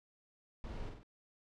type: noise with echo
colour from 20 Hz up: brown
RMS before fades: -44 dBFS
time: 0.64-0.89 s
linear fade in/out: 0 ms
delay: 47 ms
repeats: 3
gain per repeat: -4 dB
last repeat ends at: 1.031 s
effects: low-pass 5000 Hz 12 dB/octave